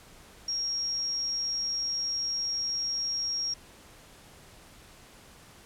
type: tone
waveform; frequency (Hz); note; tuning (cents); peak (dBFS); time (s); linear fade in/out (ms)
sine; 5588; F8; 0; -28; 0.48-3.54; 5
effects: pink hiss -53 dBFS RMS until 5.65 s + low-pass 12000 Hz 12 dB/octave